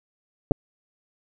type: clicks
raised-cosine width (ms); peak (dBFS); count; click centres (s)
2; -6; 2; 0.511 / 0.518
effects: none